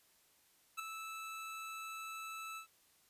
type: tone with ADSR envelope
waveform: 25% pulse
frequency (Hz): 1313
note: E6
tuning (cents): -7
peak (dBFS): -32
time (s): 0.77-2.67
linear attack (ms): 25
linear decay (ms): 4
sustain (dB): -8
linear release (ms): 100
effects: white hiss -70 dBFS RMS until 3.09 s + resampled to 32000 Hz